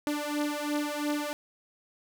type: beating tone pair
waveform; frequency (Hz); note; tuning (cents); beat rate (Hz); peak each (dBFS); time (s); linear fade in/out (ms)
sawtooth; 293.7 / 296.6; D4 / D4; 0 / +17; 2.9; -28 / -28; 0.07-1.33; 0
effects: none